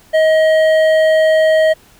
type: tone with hard clipping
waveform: sine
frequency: 632 Hz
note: D#5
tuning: 27 cents sharp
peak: -10 dBFS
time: 0.13-1.74 s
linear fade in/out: 20 ms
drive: 9 dB
effects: pink hiss -47 dBFS RMS until 1.99 s